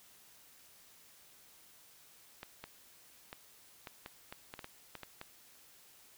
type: clicks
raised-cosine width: 0.3 ms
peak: -28 dBFS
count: 12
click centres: 2.431 / 2.64 / 3.329 / 3.872 / 4.061 / 4.325 / 4.539 / 4.592 / 4.644 / 4.953 / 5.033 / 5.214 s
effects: white hiss -61 dBFS RMS until 6.17 s